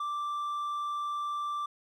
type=tone with hard clipping; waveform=sine; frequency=1174.7 Hz; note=D6; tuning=in tune; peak=-32 dBFS; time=0-1.66 s; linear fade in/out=5 ms; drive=3 dB; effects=none